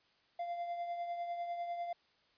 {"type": "tone with tremolo", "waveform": "triangle", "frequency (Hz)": 693, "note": "F5", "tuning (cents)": -14, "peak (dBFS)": -33, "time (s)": [0.39, 1.93], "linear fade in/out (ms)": 5, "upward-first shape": "triangle", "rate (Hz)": 10, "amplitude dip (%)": 50, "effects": ["white hiss -71 dBFS RMS until 2.37 s", "resampled to 11025 Hz"]}